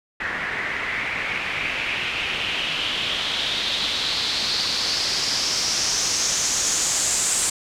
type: noise with low-pass filter sweep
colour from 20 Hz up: white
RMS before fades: -24 dBFS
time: 0.2-7.5 s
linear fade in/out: 5 ms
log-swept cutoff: 1800 to 7900 Hz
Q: 3.9
effects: none